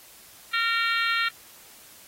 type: harmonic tone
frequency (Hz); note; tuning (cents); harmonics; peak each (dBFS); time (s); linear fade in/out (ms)
460; A#4; -23; 3 / 4 / 5 / 6 / 7 / 8 / 9; -26 / -28 / -30 / -32 / -33 / -34 / -35; 0.53-1.29; 10
effects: white hiss -50 dBFS RMS until 2.07 s + AAC 48 kbps